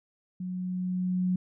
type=tone with level ramp; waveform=sine; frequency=182.6 Hz; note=F#3; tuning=23 cents flat; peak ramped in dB=-32 to -23 dBFS; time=0.4-1.36 s; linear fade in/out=5 ms; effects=none